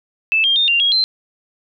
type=tone with pitch steps; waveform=sine; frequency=2631 / 3204 / 3650 / 2781 / 3290 / 4107 Hz; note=E7 / G7 / A#7 / F7 / G#7 / C8; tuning=-4 / +37 / -37 / -8 / -17 / -33 cents; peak=-12 dBFS; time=0.32-1.04 s; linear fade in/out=0 ms; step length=120 ms; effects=none